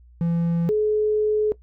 triangle / sine tone pair in turn, 169 / 425.9 Hz, E3 / G#4, +43 / +44 cents, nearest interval octave + major third, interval 1601 cents, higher second, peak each -17 dBFS, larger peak neither, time 0.21-0.69 / 0.69-1.52 s, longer second, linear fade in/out 0 ms, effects noise-tail reverb RT60 0.1 s tail -18 dB re dry + added 60 Hz sine -47 dBFS peak until 1.62 s

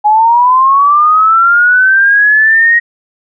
sine linear sweep, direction up, 830.6 to 1889 Hz, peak -4 dBFS, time 0.04-2.8 s, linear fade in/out 20 ms, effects none

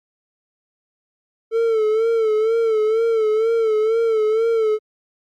triangle tone with vibrato, 444.2 Hz, A4, 16 cents sharp, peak -13 dBFS, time 1.51-4.79 s, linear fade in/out 50 ms, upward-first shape sine, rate 2.1 Hz, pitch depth 64 cents each way, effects Opus 48 kbps

